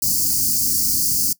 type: band-stop noise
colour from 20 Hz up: white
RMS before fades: -19 dBFS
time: 0.02-1.33 s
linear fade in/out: 5 ms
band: 320 to 4500 Hz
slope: 96 dB/octave
effects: noise-tail reverb RT60 0.1 s tail -20 dB re dry